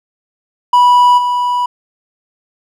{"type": "tone with level steps", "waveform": "triangle", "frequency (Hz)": 981, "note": "B5", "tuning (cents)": -12, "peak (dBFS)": [-3, -10], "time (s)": [0.73, 1.66], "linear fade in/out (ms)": 5, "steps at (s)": 1.17, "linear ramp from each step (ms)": 20, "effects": []}